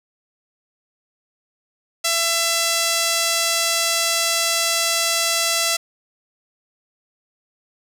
sawtooth tone with band-pass filter, 670 Hz, E5, 28 cents sharp, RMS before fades -20 dBFS, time 2.04-5.77 s, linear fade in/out 10 ms, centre 6600 Hz, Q 0.8, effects none

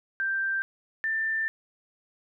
sine tone pair in turn, 1572 / 1782.4 Hz, G6 / A6, +4 / +22 cents, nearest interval major second, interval 218 cents, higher second, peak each -25 dBFS, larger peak neither, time 0.2-0.62 / 1.04-1.48 s, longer second, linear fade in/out 0 ms, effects none

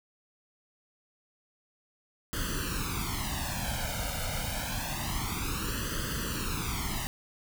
pink noise with flanger, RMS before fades -33 dBFS, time 2.33-7.07 s, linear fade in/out 0 ms, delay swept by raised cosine 0.64 to 1.37 ms, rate 0.27 Hz, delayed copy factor +1, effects none

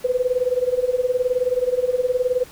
sine tone with tremolo, 501 Hz, B4, 25 cents sharp, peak -14 dBFS, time 0.04-2.44 s, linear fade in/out 10 ms, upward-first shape sine, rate 19 Hz, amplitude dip 85%, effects pink hiss -44 dBFS RMS until 2.51 s

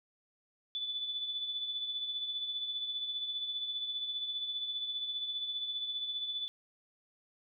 sine tone with tremolo, 3479 Hz, A7, 20 cents flat, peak -32 dBFS, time 0.75-6.48 s, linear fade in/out 0 ms, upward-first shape triangle, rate 15 Hz, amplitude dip 55%, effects none

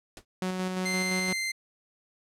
pink noise with exponential decay, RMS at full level -38 dBFS, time 0.17-0.25 s, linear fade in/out 1 ms, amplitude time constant 16 ms
sawtooth tone with tremolo, 185 Hz, F#3, in tune, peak -24 dBFS, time 0.42-1.33 s, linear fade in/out 2 ms, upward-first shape square, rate 5.8 Hz, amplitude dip 30%
sawtooth tone, 2083 Hz, C7, 8 cents flat, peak -25 dBFS, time 0.85-1.52 s, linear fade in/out 10 ms
effects low-pass 10000 Hz 12 dB/octave

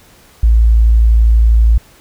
sine tone, 56.1 Hz, A1, 34 cents sharp, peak -5 dBFS, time 0.43-1.78 s, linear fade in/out 5 ms, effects pink hiss -45 dBFS RMS until 2 s

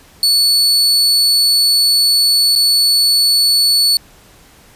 40% pulse tone with dropouts, 4440 Hz, C#8, 2 cents sharp, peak -8 dBFS, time 0.23-3.97 s, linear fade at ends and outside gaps 1 ms, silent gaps 2.553-2.559 s, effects pink hiss -45 dBFS RMS until 4.75 s + resampled to 32000 Hz

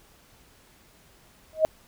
sine tone with exponential growth, 630 Hz, D#5, 21 cents sharp, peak -12 dBFS, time 1.53-1.65 s, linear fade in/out 0 ms, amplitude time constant 26 ms, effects pink hiss -57 dBFS RMS until 1.87 s

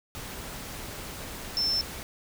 sine tone in noise, 5330 Hz, E8, 18 cents sharp, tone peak -24 dBFS, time 1.57-1.81 s, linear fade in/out 0 ms, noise pink, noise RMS -39 dBFS, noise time 0.15-2.03 s, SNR +12 dB, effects none

